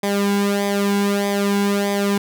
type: tone with flanger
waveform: sawtooth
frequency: 201.2 Hz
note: G3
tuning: 45 cents sharp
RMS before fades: -19 dBFS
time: 0.03-2.18 s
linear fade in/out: 5 ms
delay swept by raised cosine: 0.71 to 1.63 ms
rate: 1.6 Hz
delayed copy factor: -0.75
effects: none